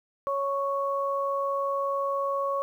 sine tone pair together, 554.4 / 1108.8 Hz, C#5 / C#6, 0 / 0 cents, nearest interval octave, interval 1200 cents, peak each -28 dBFS, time 0.27-2.62 s, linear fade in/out 0 ms, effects 10-bit

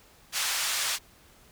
white band-pass noise, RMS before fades -29 dBFS, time 0.32-0.99 s, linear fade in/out 50 ms, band 1000 to 7500 Hz, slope 12 dB/octave, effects pink hiss -57 dBFS RMS until 1.51 s

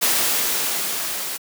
white noise with level ramp, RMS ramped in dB -18 to -28 dBFS, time 0.01-1.38 s, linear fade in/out 20 ms, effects high-pass 200 Hz 12 dB/octave

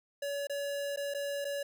square tone with dropouts, 567 Hz, C#5, 39 cents sharp, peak -34 dBFS, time 0.22-1.63 s, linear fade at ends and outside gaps 5 ms, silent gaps 0.471-0.496 / 0.962-0.972 / 1.139-1.146 / 1.446-1.45 s, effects none

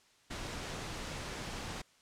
pink noise, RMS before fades -41 dBFS, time 0.3-1.82 s, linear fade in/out 10 ms, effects white hiss -66 dBFS RMS until 2.01 s + low-pass 7000 Hz 12 dB/octave

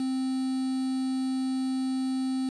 triangle tone with quantisation, 261.6 Hz, C4, in tune, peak -24 dBFS, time 0-2.49 s, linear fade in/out 2 ms, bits 7, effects resampled to 24000 Hz

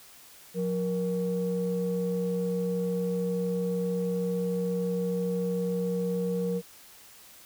sine tone pair together, 179.3 / 471.1 Hz, F3 / A#4, +46 / +18 cents, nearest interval octave + perfect fourth, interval 1672 cents, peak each -28 dBFS, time 0.54-6.62 s, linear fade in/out 50 ms, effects tanh soft clip ceiling -20 dBFS + white hiss -52 dBFS RMS until 7.45 s

